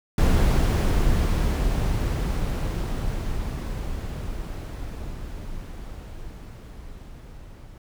brown noise with level ramp, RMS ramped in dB -17 to -43 dBFS, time 0.18-7.78 s, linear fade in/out 2 ms, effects none

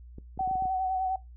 clicks, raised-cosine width 3 ms, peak -30 dBFS, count 8, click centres 0.184 / 0.376 / 0.408 / 0.476 / 0.512 / 0.555 / 0.623 / 0.655 s
sine tone with vibrato, 753 Hz, F#5, 30 cents sharp, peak -26 dBFS, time 0.39-1.16 s, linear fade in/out 5 ms, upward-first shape sine, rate 9.8 Hz, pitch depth 30 cents each way
effects noise-tail reverb RT60 0.2 s tail -19 dB re dry + added 60 Hz sine -45 dBFS peak until 1.36 s

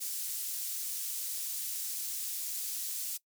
pink high-pass noise, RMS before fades -37 dBFS, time 0-3.18 s, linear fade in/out 20 ms, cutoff 7400 Hz, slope 12 dB/octave, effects noise-tail reverb RT60 0.1 s tail -20 dB re dry

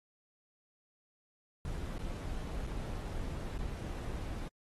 brown noise with dropouts, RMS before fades -39 dBFS, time 1.65-4.48 s, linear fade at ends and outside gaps 1 ms, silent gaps 1.982-1.991 / 2.668-2.672 / 3.577-3.588 s, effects AAC 32 kbps

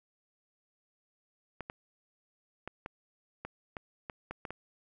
clicks, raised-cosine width 0.5 ms, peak -24 dBFS, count 10, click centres 1.607 / 1.699 / 2.676 / 2.861 / 3.45 / 3.768 / 4.098 / 4.31 / 4.452 / 4.506 s, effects none

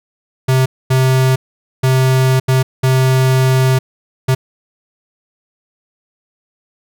square tone bursts at uneven times, 130.6 Hz, C3, 3 cents flat, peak -10 dBFS, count 6, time 0.48-0.66 / 0.9-1.36 / 1.83-2.4 / 2.48-2.63 / 2.83-3.79 / 4.28-4.35 s, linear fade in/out 10 ms, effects none

